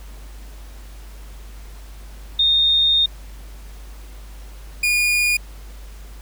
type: tone pair in turn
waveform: sine / 40% pulse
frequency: 3674 / 2439 Hz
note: A#7 / D#7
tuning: -26 / -35 cents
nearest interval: perfect fifth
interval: 709 cents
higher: first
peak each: -13 / -15 dBFS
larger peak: first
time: 2.39-3.06 / 4.83-5.37 s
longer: first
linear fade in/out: 5 ms
effects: added 50 Hz sine -35 dBFS peak until 6.21 s + pink hiss -47 dBFS RMS until 6.21 s